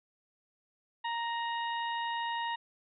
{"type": "harmonic tone with a mistuned harmonic", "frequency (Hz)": 932.3, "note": "A#5", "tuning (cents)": 0, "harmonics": [1, 2, 3, 4], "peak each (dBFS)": [-33, -39, -43, -45], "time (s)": [1.04, 2.56], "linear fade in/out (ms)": 10, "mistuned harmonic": 3, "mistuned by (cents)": 36, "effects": []}